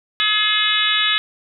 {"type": "harmonic tone with a mistuned harmonic", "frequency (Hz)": 423.8, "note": "G#4", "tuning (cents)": 35, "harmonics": [3, 4, 5, 6, 7, 8, 9], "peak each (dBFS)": [-25, -23, -24, -25, -22, -21, -22], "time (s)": [0.2, 1.18], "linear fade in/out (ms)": 0, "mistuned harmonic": 8, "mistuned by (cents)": 28, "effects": []}